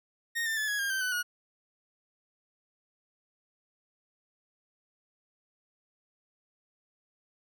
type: tone with pitch steps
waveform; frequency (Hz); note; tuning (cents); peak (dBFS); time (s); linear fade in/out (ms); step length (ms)
40% pulse; 1855 / 1790.8 / 1728.8 / 1668.9 / 1611.1 / 1555.4 / 1501.5 / 1449.5; A#6 / A6 / A6 / G#6 / G6 / G6 / F#6 / F#6; -9 / +30 / -31 / +8 / +47 / -14 / +25 / -36; -28; 0.35-1.23; 20; 110
effects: none